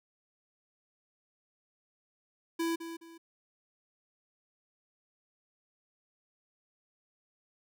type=tone with echo; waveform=square; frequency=332 Hz; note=E4; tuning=12 cents sharp; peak=-30 dBFS; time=2.59-2.76 s; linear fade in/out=10 ms; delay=210 ms; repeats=2; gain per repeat=-10 dB; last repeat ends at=3.18 s; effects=none